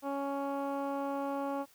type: tone with low-pass filter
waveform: 15% pulse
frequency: 278.4 Hz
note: C#4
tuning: 8 cents sharp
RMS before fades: -35 dBFS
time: 0.02-1.66 s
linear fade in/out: 50 ms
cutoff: 1100 Hz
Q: 0.98
effects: white hiss -63 dBFS RMS until 1.74 s